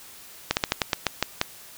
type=slowing click train; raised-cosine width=0.2 ms; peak=-3 dBFS; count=9; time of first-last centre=0.51-1.414 s; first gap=59 ms; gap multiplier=1.18; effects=white hiss -46 dBFS RMS until 1.77 s